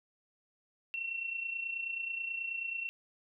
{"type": "tone with amplitude modulation", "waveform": "sine", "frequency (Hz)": 2715, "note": "F7", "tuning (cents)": -50, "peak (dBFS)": -32, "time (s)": [0.94, 2.89], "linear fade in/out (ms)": 0, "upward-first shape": "sine", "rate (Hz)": 29.3, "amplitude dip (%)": 60, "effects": []}